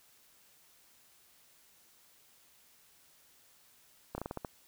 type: slowing click train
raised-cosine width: 1 ms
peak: -23 dBFS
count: 7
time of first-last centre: 4.15-4.448 s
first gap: 30 ms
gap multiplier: 1.2
effects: white hiss -64 dBFS RMS until 4.67 s